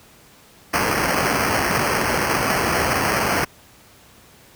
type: noise with sample-and-hold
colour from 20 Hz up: blue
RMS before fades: -20 dBFS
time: 0.73-3.45 s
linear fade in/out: 10 ms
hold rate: 3675 Hz
effects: pink hiss -49 dBFS RMS until 4.55 s + high-pass 60 Hz 12 dB/octave